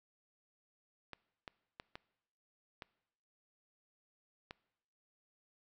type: clicks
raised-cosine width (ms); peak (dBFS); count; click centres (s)
0.3; -29; 6; 1.133 / 1.478 / 1.799 / 1.955 / 2.822 / 4.509
effects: noise-tail reverb RT60 0.9 s tail -22 dB re dry